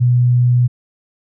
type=tone; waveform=sine; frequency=123 Hz; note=B2; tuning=7 cents flat; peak=-9 dBFS; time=0-0.68 s; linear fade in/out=20 ms; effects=none